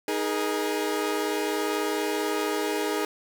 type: chord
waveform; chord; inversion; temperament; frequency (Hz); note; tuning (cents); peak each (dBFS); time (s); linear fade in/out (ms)
sawtooth; D# suspended fourth; none; equal with one note detuned; 311.1 / 415.3 / 475.7; D#4 / G#4 / A#4; 0 / 0 / +35; -26 / -24 / -29; 0.08-3.05; 2
effects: none